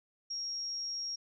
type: tone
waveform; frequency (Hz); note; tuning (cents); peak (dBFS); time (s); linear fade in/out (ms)
sine; 5588; F8; 0; -35; 0.3-1.16; 10
effects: none